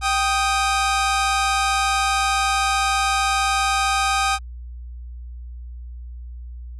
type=tone pair together; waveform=sawtooth; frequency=784 / 1243.7 Hz; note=G5 / D#6; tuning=0 / -1 cents; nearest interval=minor sixth; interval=799 cents; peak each=-17 dBFS; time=0.01-4.39 s; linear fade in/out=50 ms; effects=added 60 Hz sine -32 dBFS peak until 6.79 s + resampled to 24000 Hz